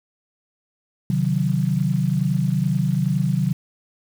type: chord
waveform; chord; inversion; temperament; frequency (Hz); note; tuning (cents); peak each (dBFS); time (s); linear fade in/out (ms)
sine; C diminished; none; equal with one note detuned; 133.25 / 155.56 / 185; C3 / Eb3 / Gb3; +32 / 0 / 0; -22; 1.1-3.53; 2
effects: 7-bit